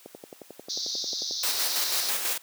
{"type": "click train", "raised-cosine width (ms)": 2, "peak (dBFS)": -22, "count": 15, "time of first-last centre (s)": [0.06, 1.31], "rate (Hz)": 11.2}
{"type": "band-pass noise", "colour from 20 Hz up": "pink", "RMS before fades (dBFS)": -32, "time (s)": [0.69, 2.1], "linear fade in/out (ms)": 10, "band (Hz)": [3700, 6100], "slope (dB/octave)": 96}
{"type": "noise with tremolo", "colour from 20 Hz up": "white", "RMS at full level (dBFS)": -27, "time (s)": [1.43, 2.38], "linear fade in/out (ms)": 5, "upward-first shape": "square", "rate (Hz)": 6.1, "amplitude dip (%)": 40}
{"effects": ["white hiss -54 dBFS RMS until 2.42 s", "high-pass 400 Hz 12 dB/octave"]}